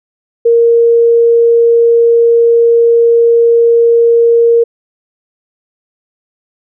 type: tone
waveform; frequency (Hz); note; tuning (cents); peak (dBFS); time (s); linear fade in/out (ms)
sine; 466.2; A#4; 0; -4; 0.45-4.64; 10
effects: none